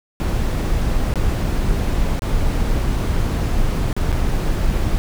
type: noise with dropouts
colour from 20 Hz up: brown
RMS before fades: -18 dBFS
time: 0.2-4.98 s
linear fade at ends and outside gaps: 0 ms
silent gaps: 1.139-1.157 / 2.193-2.221 / 3.929-3.965 / 4.119-4.127 s
effects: none